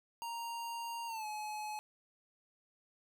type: tone with pitch glide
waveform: square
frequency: 932.3 to 850 Hz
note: A#5 to G#5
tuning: 0 to +40 cents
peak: -40 dBFS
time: 0.22-1.79 s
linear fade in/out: 0 ms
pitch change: -160 cents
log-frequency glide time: 1.07-1.26 s
effects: none